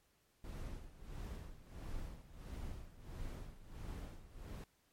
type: noise with tremolo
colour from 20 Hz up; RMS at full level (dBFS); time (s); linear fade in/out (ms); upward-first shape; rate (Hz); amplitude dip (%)
brown; -44; 0.44-4.64; 2; sine; 1.5; 80
effects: pink hiss -75 dBFS RMS until 4.92 s + MP3 64 kbps

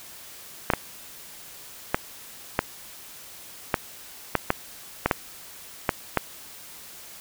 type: clicks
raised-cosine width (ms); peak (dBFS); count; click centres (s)
0.5; -4; 11; 0.702 / 0.736 / 1.945 / 2.591 / 3.742 / 4.353 / 4.504 / 5.06 / 5.112 / 5.892 / 6.173
effects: white hiss -44 dBFS RMS until 7.2 s

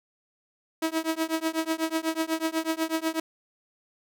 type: tone with tremolo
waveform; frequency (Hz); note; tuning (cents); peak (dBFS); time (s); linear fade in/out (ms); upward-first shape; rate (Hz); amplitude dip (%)
sawtooth; 322.1; E4; -40; -18; 0.82-3.2; 5; triangle; 8.1; 100
effects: none

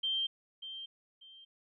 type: tone with echo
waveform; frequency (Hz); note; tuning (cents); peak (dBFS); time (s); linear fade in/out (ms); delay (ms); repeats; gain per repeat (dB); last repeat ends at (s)
sine; 3152; G7; +9; -30; 0.03-0.27; 10; 590; 2; -11; 1.45
effects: none

